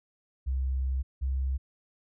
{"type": "tone pair in turn", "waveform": "sine", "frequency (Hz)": [65.6, 66.21], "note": ["C2", "C2"], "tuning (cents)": [5, 21], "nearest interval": "unison", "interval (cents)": 16, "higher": "second", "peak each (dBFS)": -26, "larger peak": "neither", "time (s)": [[0.46, 1.03], [1.21, 1.58]], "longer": "first", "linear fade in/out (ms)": 20, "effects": []}